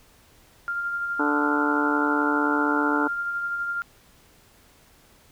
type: tone with tremolo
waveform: sine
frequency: 1396.9 Hz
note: F6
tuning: in tune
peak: -24 dBFS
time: 0.68-3.82 s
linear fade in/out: 0 ms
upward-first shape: sine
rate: 12 Hz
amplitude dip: 30%
type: harmonic tone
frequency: 146.83 Hz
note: D3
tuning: in tune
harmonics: 2 / 3 / 4 / 5 / 6 / 7 / 8 / 9 / 10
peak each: -24 / -30 / -35 / -36 / -28 / -33 / -37 / -32 / -33 dBFS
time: 1.19-3.08 s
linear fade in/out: 10 ms
effects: pink hiss -56 dBFS RMS until 5.31 s